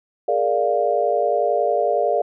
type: chord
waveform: sine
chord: Bb dominant seventh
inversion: third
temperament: equal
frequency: 415.3 / 466.2 / 587.3 / 698.5 Hz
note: Ab4 / Bb4 / D5 / F5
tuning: 0 / 0 / 0 / 0 cents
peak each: -24 / -23 / -21 / -21 dBFS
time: 0.28-2.22 s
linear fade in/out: 5 ms
effects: none